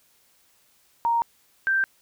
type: tone pair in turn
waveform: sine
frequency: 932.3 / 1567.9 Hz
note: A#5 / G6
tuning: 0 / 0 cents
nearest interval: major sixth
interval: 900 cents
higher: second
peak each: -19 dBFS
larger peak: neither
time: 1.05-1.22 / 1.67-1.84 s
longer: neither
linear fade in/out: 0 ms
effects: white hiss -62 dBFS RMS until 2.01 s